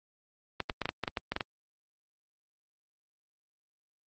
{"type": "clicks", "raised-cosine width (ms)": 0.3, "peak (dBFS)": -14, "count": 11, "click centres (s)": [0.603, 0.698, 0.817, 0.856, 0.891, 1.037, 1.078, 1.172, 1.32, 1.364, 1.408], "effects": ["high-pass 60 Hz 12 dB/octave", "Opus 32 kbps"]}